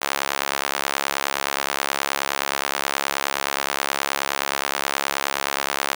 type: tone with high-pass filter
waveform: sawtooth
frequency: 69.5 Hz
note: C#2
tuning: 5 cents sharp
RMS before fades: -25 dBFS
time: 0.01-5.95 s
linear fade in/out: 10 ms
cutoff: 910 Hz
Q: 0.77
effects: none